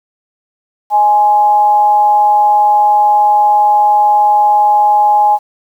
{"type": "tone with amplitude modulation", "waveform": "sine", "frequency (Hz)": 834, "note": "G#5", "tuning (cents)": 7, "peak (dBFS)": -4, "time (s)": [0.9, 5.39], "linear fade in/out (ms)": 50, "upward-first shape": "sine", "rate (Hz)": 213, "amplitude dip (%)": 40, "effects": ["7-bit"]}